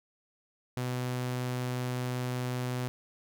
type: tone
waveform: sawtooth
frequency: 125.3 Hz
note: B2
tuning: 25 cents sharp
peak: -27 dBFS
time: 0.77-2.88 s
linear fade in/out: 0 ms
effects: none